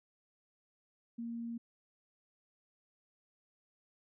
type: tone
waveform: sine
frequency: 233 Hz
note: A#3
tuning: 1 cent flat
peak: -38 dBFS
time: 1.18-1.58 s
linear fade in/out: 10 ms
effects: none